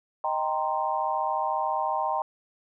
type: chord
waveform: sine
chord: C minor seventh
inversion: first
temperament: equal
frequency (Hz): 622.3 / 784 / 932.3 / 1046.5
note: Eb5 / G5 / Bb5 / C6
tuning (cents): 0 / 0 / 0 / 0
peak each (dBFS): -32 / -29 / -29 / -31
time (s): 0.24-2.22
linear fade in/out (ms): 2
effects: none